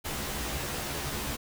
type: noise with comb filter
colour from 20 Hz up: pink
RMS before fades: -34 dBFS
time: 0.04-1.37 s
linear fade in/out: 20 ms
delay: 14 ms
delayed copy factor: +0.95
effects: none